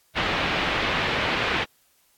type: low-pass noise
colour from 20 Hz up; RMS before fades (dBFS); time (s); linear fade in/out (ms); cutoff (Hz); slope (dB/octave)
white; -25; 0.15-1.65; 20; 3000; 24
effects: white hiss -63 dBFS RMS until 2.17 s + AAC 64 kbps